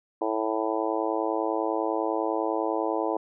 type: harmonic tone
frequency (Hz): 110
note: A2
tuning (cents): 0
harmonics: 3 / 4 / 5 / 6 / 7 / 8 / 9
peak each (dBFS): -30 / -31 / -32 / -33 / -33 / -34 / -35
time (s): 0.21-3.17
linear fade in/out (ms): 5
effects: none